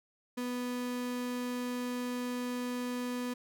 35% pulse tone, 246.9 Hz, B3, in tune, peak -32 dBFS, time 0.37-3.34 s, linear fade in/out 10 ms, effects none

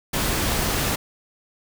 pink noise, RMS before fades -23 dBFS, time 0.13-0.96 s, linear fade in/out 10 ms, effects none

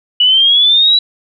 sine exponential sweep, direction up, 2931 to 3951 Hz, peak -6 dBFS, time 0.2-0.99 s, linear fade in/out 5 ms, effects none

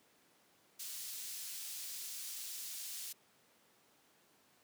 pink high-pass noise, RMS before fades -45 dBFS, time 0.79-3.13 s, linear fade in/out 10 ms, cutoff 4800 Hz, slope 12 dB/octave, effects pink hiss -69 dBFS RMS until 4.63 s + high-pass 200 Hz 12 dB/octave

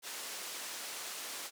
white band-pass noise, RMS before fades -43 dBFS, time 0.02-1.51 s, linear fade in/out 50 ms, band 330 to 9200 Hz, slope 12 dB/octave, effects none

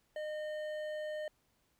triangle tone with hard clipping, 611 Hz, D#5, 32 cents flat, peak -39 dBFS, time 0.16-1.28 s, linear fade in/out 2 ms, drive 13 dB, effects pink hiss -75 dBFS RMS until 1.79 s

